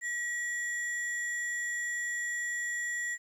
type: tone pair together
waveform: sine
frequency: 1920 / 7249 Hz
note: B6 / A#8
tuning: -49 / -49 cents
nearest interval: octave + major seventh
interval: 2300 cents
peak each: -30 / -37 dBFS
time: 0.01-3.18 s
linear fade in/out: 50 ms
effects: tanh soft clip ceiling -29 dBFS + 11-bit